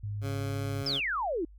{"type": "tone with pitch glide", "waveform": "sine", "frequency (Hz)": [103.2, 103.92], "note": ["G#2", "G#2"], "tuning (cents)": [-10, 2], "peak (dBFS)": -32, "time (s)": [0.03, 0.83], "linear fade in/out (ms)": 10, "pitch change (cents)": 12, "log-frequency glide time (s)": [0.24, 0.41]}
{"type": "tone", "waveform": "15% pulse", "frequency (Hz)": 138.59, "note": "C#3", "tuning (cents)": 0, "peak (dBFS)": -28, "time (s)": [0.21, 1.01], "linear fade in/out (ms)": 50}
{"type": "exponential sweep", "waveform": "sine", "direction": "down", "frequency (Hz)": [5420, 302], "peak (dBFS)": -28, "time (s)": [0.86, 1.45], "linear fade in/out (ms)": 5}
{"effects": ["added 50 Hz sine -49 dBFS peak until 1.58 s"]}